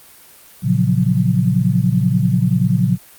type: chord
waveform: sine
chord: Gb major seventh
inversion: first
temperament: equal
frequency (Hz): 116.54 / 138.59 / 174.61 / 185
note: Bb2 / Db3 / F3 / Gb3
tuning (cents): 0 / 0 / 0 / 0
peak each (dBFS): -18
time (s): 0.62-2.98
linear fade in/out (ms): 50
effects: white hiss -44 dBFS RMS until 3.18 s + Opus 32 kbps